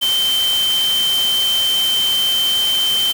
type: tone in noise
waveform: sine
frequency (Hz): 3107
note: G7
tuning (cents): -16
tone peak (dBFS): -14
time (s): 0.01-3.13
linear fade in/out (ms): 20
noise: white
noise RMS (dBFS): -25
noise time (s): 0.01-3.13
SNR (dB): +8
effects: none